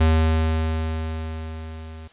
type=tone with level ramp; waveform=square; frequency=79.8 Hz; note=D#2; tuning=44 cents sharp; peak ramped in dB=-14 to -37 dBFS; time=0-2.08 s; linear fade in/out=10 ms; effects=white hiss -52 dBFS RMS until 2.12 s + resampled to 8000 Hz